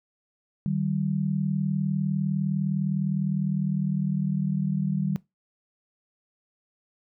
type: tone pair together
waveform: sine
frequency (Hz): 152.5 / 192.32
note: D#3 / G3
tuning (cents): -34 / -33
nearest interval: major third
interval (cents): 401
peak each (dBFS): -26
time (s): 0.66-5.16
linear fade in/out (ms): 0
effects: noise-tail reverb RT60 0.2 s tail -21 dB re dry